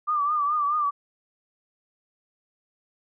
sine tone with vibrato, 1185 Hz, D6, 15 cents sharp, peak -21 dBFS, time 0.07-0.91 s, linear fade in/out 20 ms, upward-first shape triangle, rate 4.7 Hz, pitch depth 82 cents each way, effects none

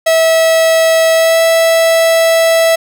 45% pulse tone with pitch glide, 650 to 656.8 Hz, E5 to E5, -24 to -6 cents, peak -7 dBFS, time 0.06-2.76 s, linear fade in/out 10 ms, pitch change +18 cents, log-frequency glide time 1.14-1.4 s, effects none

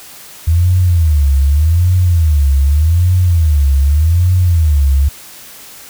sine tone with vibrato, 79.1 Hz, D#2, 29 cents sharp, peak -7 dBFS, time 0.47-5.09 s, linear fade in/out 10 ms, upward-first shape sine, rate 0.84 Hz, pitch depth 250 cents each way, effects white hiss -35 dBFS RMS until 5.89 s

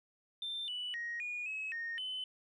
sine tone with pitch steps, 3573 / 2962 / 1881 / 2446 / 2569 / 1848 / 3033 Hz, A7 / F#7 / A#6 / D#7 / E7 / A#6 / F#7, +26 / +1 / +15 / -30 / -45 / -16 / +42 cents, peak -36 dBFS, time 0.42-2.24 s, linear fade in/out 2 ms, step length 260 ms, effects tanh soft clip ceiling -33 dBFS

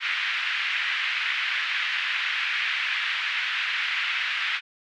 pink band-pass noise, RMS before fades -27 dBFS, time 0-4.61 s, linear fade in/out 50 ms, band 1700 to 3000 Hz, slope 24 dB/octave, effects none

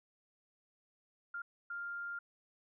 sine tone bursts at uneven times, 1399 Hz, F6, 3 cents sharp, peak -39 dBFS, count 2, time 1.34-1.42 / 1.7-2.19 s, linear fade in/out 5 ms, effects none

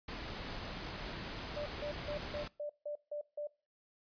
pink noise, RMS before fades -43 dBFS, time 0.08-2.48 s, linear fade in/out 5 ms
sine tone bursts, 590 Hz, D5, 8 cents sharp, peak -37 dBFS, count 8, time 1.56-3.472 s, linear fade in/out 5 ms, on 99 ms, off 160 ms
effects noise-tail reverb RT60 0.4 s tail -23 dB re dry + resampled to 11025 Hz

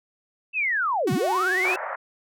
sine linear two-way sweep, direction down then up, 2699 to 113.6 to 2699 Hz, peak -21 dBFS, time 0.53-1.77 s, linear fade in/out 50 ms, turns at 1.13 s
sawtooth tone with vibrato, 370 Hz, F#4, in tune, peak -23 dBFS, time 1.07-1.76 s, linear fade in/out 5 ms, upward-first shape sine, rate 18 Hz, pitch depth 42 cents each way
pink band-pass noise, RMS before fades -31 dBFS, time 1.64-1.96 s, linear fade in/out 10 ms, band 550 to 1900 Hz, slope 48 dB/octave
effects none

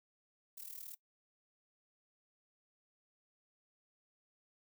violet noise with amplitude modulation, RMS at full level -45 dBFS, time 0.57-0.95 s, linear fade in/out 10 ms, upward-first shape sine, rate 38.6 Hz, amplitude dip 80%, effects noise-tail reverb RT60 0.1 s tail -20 dB re dry

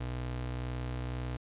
square ring-modulated tone, 92.9 Hz, F#2, 7 cents sharp, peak -32 dBFS, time 0-1.37 s, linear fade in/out 10 ms, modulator 31 Hz, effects resampled to 8000 Hz

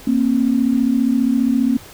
sine tone pair together, 233.1 / 268 Hz, A#3 / C4, 0 / +42 cents, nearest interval major second, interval 242 cents, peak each -16 dBFS, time 0.07-1.77 s, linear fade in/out 5 ms, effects pink hiss -40 dBFS RMS until 1.93 s

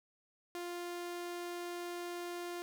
sawtooth tone, 349.7 Hz, F4, 2 cents sharp, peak -36 dBFS, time 0.55-2.62 s, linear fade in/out 0 ms, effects none

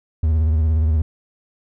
triangle tone with vibrato, 78.7 Hz, D#2, 20 cents sharp, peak -12 dBFS, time 0.23-1.02 s, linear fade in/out 5 ms, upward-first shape sine, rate 17 Hz, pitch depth 78 cents each way, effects none

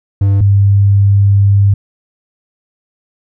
triangle / sine tone pair in turn, 99 / 99.86 Hz, G2 / G2, +18 / +33 cents, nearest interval unison, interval 15 cents, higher second, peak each -5 dBFS, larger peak neither, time 0.21-0.41 / 0.41-1.74 s, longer second, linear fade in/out 5 ms, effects none

